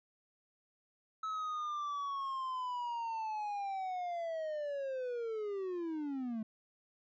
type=linear sweep; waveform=triangle; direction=down; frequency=1300 to 213.6 Hz; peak=-34 dBFS; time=1.23-6.43 s; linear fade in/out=5 ms; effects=resampled to 16000 Hz